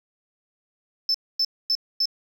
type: tone bursts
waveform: sine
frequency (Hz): 5274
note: E8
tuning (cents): 0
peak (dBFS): -17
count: 4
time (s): 1.09-2.056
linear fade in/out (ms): 2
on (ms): 54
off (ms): 250
effects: tanh soft clip ceiling -16 dBFS + 8-bit